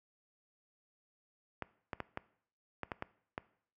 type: clicks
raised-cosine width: 0.5 ms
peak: -22 dBFS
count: 8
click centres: 1.623 / 1.932 / 2.003 / 2.174 / 2.833 / 2.918 / 3.024 / 3.379 s
effects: noise-tail reverb RT60 0.6 s tail -20 dB re dry + high-pass 60 Hz 12 dB/octave